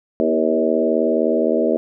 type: harmonic tone with a mistuned harmonic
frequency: 79.5 Hz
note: D#2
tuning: 38 cents sharp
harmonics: 3 / 4 / 5 / 6 / 7 / 8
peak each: -22 / -22 / -22 / -22 / -22 / -22 dBFS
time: 0.2-1.77 s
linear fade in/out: 0 ms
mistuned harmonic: 5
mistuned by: -17 cents
effects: none